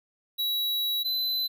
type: tone pair in turn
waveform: square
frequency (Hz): 3900 / 4026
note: B7 / B7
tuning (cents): -23 / +33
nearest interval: minor second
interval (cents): 56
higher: second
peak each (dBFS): -26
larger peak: neither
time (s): 0.38-1.04 / 1.04-1.48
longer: first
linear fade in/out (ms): 20
effects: none